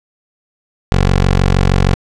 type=tone; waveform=15% pulse; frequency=46.44 Hz; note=F#1; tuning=7 cents sharp; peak=-3 dBFS; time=0.92-1.94 s; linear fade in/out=0 ms; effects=low-pass 6000 Hz 12 dB/octave + 7-bit